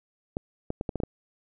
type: clicks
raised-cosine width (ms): 2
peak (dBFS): -16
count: 7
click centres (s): 0.369 / 0.704 / 0.811 / 0.892 / 0.957 / 1.002 / 1.035
effects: none